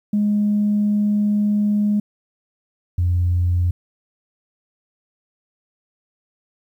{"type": "tone pair in turn", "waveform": "sine", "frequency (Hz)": [207.7, 88.19], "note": ["G#3", "F2"], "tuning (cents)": [0, 17], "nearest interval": "octave + minor third", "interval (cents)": 1483, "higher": "first", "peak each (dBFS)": -14, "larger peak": "neither", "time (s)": [[0.13, 2], [2.98, 3.71]], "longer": "first", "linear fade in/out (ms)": 5, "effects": ["tanh soft clip ceiling -11 dBFS", "9-bit"]}